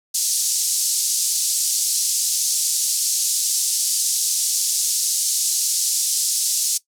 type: band-pass noise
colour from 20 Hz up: pink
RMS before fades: -21 dBFS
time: 0.14-6.78 s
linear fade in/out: 10 ms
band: 5200 to 11000 Hz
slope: 24 dB/octave
effects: noise-tail reverb RT60 0.1 s tail -18 dB re dry